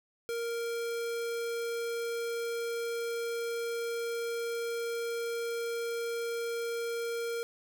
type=tone; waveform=square; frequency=466.2 Hz; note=A#4; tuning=in tune; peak=-33 dBFS; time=0.29-7.43 s; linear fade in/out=0 ms; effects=none